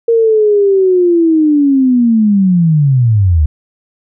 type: linear sweep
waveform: sine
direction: down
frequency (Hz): 466.2 to 71.2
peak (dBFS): -6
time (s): 0.08-3.46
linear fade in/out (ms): 5
effects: none